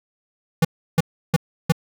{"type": "tone bursts", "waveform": "square", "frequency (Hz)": 163.5, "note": "E3", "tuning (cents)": -14, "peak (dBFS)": -13, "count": 4, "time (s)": [0.62, 1.722], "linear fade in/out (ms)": 5, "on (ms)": 28, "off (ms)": 330, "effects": []}